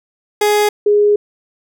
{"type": "tone pair in turn", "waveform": ["30% pulse", "sine"], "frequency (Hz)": [417.3, 414.2], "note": ["G#4", "G#4"], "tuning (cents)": [8, -5], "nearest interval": "unison", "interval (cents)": 13, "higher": "first", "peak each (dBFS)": -8, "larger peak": "neither", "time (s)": [[0.41, 0.69], [0.86, 1.16]], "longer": "second", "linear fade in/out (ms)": 5, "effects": []}